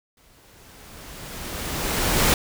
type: noise with exponential growth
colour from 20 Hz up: pink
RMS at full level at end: -17 dBFS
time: 0.17-2.34 s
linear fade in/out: 2 ms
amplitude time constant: 470 ms
effects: none